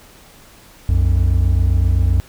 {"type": "tone pair together", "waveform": "triangle", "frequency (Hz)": [62.3, 89.99], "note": ["B1", "F#2"], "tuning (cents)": [16, -48], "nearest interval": "tritone", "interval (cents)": 636, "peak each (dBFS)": -12, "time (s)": [0.89, 2.2], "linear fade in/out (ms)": 0, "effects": ["tanh soft clip ceiling -3 dBFS", "pink hiss -45 dBFS RMS until 2.28 s"]}